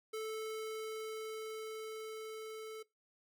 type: tone with level ramp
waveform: square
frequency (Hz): 438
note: A4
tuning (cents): -8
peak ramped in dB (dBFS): -39 to -45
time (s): 0.13-2.83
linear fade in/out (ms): 10
effects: noise-tail reverb RT60 0.2 s tail -21 dB re dry